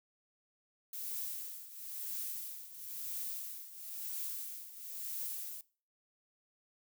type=noise with tremolo; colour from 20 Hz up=violet; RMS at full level=-39 dBFS; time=0.93-5.61 s; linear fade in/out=2 ms; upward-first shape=triangle; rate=0.99 Hz; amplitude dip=80%; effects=noise-tail reverb RT60 0.4 s tail -21 dB re dry